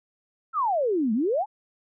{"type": "exponential two-way sweep", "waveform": "sine", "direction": "down then up", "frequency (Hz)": [1384, 207.7, 897], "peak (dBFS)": -21, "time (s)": [0.53, 1.46], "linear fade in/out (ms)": 50, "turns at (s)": 1.13, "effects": []}